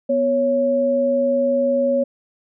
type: tone pair together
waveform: sine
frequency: 246.9 / 554.3 Hz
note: B3 / C#5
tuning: 0 / 0 cents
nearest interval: octave + major second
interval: 1400 cents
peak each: -22 / -16 dBFS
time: 0.09-2.04 s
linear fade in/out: 10 ms
effects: none